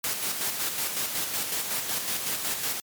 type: noise with tremolo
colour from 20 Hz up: white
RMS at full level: -28 dBFS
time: 0.04-2.8 s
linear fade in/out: 0 ms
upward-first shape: square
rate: 5.4 Hz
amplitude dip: 40%
effects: high-pass 100 Hz 12 dB/octave + MP3 96 kbps